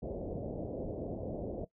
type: low-pass noise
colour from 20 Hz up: white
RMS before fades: -39 dBFS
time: 0.02-1.65 s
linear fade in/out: 10 ms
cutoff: 630 Hz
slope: 48 dB/octave
effects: noise-tail reverb RT60 0.1 s tail -18 dB re dry